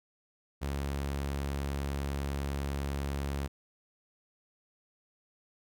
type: tone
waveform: sawtooth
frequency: 70 Hz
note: C#2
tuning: 18 cents sharp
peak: -28 dBFS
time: 0.61-3.48 s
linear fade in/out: 20 ms
effects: none